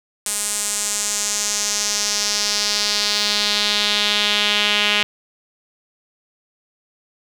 sawtooth tone with band-pass filter sweep, 207.4 Hz, G#3, 2 cents flat, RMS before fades -20 dBFS, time 0.26-5.03 s, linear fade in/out 0 ms, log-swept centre 8800 to 2900 Hz, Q 2.7, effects 7-bit

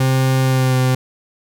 40% pulse tone with pitch glide, 131.5 to 128.72 Hz, C3 to C3, +9 to -28 cents, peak -12 dBFS, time 0-0.95 s, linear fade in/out 5 ms, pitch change -37 cents, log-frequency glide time 0.42-0.79 s, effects none

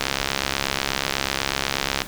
click train, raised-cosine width 0.2 ms, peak -3 dBFS, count 138, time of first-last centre 0.01-2.019 s, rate 68.2 Hz, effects pink hiss -37 dBFS RMS until 2.07 s

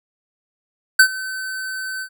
square tone with ADSR envelope, 1529 Hz, G6, 44 cents flat, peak -6 dBFS, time 0.99-2.09 s, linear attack 7 ms, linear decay 78 ms, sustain -20 dB, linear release 72 ms, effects none

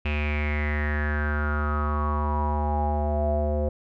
square tone with low-pass filter sweep, 74.5 Hz, D2, 25 cents sharp, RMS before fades -25 dBFS, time 0.05-3.69 s, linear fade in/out 5 ms, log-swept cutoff 2600 to 570 Hz, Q 9, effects none

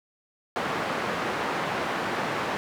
white band-pass noise, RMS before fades -29 dBFS, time 0.56-2.57 s, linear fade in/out 0 ms, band 150 to 1400 Hz, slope 12 dB/octave, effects none

